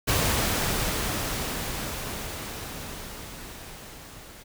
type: noise with level ramp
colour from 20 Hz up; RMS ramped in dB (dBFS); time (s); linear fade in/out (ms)
pink; -23 to -46; 0.07-4.44; 20
effects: none